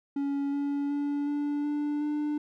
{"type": "tone with pitch steps", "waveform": "triangle", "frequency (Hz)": [280.8, 284.1, 287.4, 290.7, 294.1, 297.5], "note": ["C#4", "C#4", "D4", "D4", "D4", "D4"], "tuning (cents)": [22, 43, -37, -18, 3, 22], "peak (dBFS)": -25, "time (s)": [0.16, 2.38], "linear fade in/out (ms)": 5, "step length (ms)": 370, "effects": []}